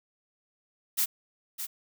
blue noise with echo, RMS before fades -26 dBFS, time 0.97-1.06 s, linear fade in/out 20 ms, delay 610 ms, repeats 1, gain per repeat -9 dB, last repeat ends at 1.67 s, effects none

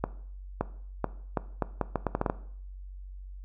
accelerating click train, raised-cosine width 1 ms, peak -12 dBFS, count 12, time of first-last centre 0.04-2.299 s, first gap 570 ms, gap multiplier 0.76, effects noise-tail reverb RT60 0.6 s tail -17 dB re dry + added 47 Hz sine -40 dBFS peak until 3.44 s

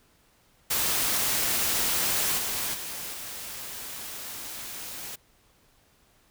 white noise with level steps, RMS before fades -26 / -30 / -36 / -38 dBFS, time 0.7-5.16 s, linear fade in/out 10 ms, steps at 2.37 / 2.73 / 3.12 s, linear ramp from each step 20 ms, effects pink hiss -63 dBFS RMS until 6.3 s

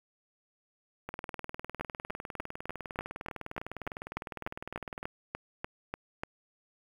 two click trains, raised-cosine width 0.5 ms, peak -19 / -23 dBFS, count 16 / 79, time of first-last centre 1.81-6.235 / 1.09-5.029 s, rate 3.39 / 19.8 Hz, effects 8-bit

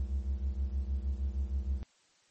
triangle beating tone pair, 65.41 / 71.81 Hz, C2 / D2, 0 / -38 cents, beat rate 6.4 Hz, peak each -30 / -34 dBFS, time 0-1.83 s, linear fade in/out 0 ms, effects white hiss -67 dBFS RMS until 2.3 s + MP3 32 kbps

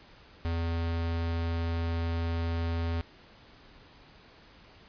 square tone, 83.6 Hz, E2, 25 cents sharp, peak -29 dBFS, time 0.45-3.01 s, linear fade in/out 0 ms, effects pink hiss -55 dBFS RMS until 4.88 s + resampled to 11025 Hz

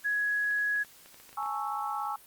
sine tone, 1673 Hz, G#6, 12 cents sharp, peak -26 dBFS, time 0.04-0.84 s, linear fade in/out 20 ms
clicks, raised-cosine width 0.3 ms, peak -36 dBFS, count 12, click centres 0.443 / 0.51 / 0.586 / 0.759 / 0.848 / 1.06 / 1.144 / 1.2 / 1.292 / 1.329 / 1.429 / 1.46 s
sine chord, A major seventh, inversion third, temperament equal with one note detuned, 830.6 / 887.7 / 1108.7 / 1318.5 Hz, G#5 / A5 / C#6 / E6, 0 / +15 / 0 / 0 cents, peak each -34 / -40 / -36 / -36 dBFS, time 1.37-2.16 s, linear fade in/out 5 ms
effects white hiss -55 dBFS RMS until 2.26 s + Opus 48 kbps

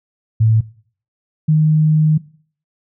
sine tone pair in turn, 110.9 / 154.9 Hz, A2 / D#3, +14 / -7 cents, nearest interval tritone, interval 579 cents, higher second, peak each -9 dBFS, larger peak neither, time 0.4-0.61 / 1.48-2.18 s, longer second, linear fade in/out 10 ms, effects noise-tail reverb RT60 0.5 s tail -20 dB re dry

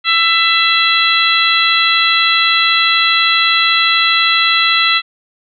harmonic tone, 667 Hz, E5, 20 cents sharp, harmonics 2 / 3 / 4 / 5 / 6, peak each -16 / -16 / -16 / -16 / -16 dBFS, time 0.04-5.02 s, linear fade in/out 50 ms, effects none

